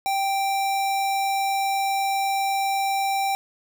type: tone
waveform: square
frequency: 784 Hz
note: G5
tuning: in tune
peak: -22 dBFS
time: 0.06-3.35 s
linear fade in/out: 0 ms
effects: none